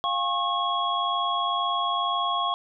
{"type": "tone cluster", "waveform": "sine", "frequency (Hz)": [702, 804, 1089, 3323], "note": ["F5", "G5", "C#6", "G#7"], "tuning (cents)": [9, 44, -31, 0], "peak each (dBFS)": [-30, -34, -25, -30], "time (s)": [0.04, 2.54], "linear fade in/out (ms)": 0, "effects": []}